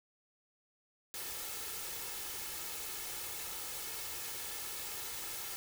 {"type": "noise with comb filter", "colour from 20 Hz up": "white", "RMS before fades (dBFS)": -42, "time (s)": [1.14, 5.56], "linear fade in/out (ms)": 0, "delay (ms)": 2.3, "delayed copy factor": 0.5, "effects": []}